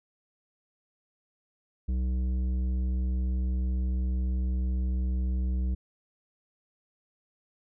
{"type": "tone with tanh clipping", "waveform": "sine", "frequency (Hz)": 63, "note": "B1", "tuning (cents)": 35, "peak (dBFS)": -27, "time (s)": [1.88, 5.75], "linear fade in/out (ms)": 10, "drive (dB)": 10, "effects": []}